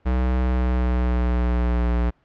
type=tone with pitch glide; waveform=square; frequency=63 to 59.5 Hz; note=B1 to A#1; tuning=+35 to +36 cents; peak=-19 dBFS; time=0.05-2.11 s; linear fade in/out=20 ms; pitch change=-99 cents; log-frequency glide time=0.41-1.89 s; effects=pink hiss -62 dBFS RMS until 2.24 s + low-pass 2000 Hz 12 dB/octave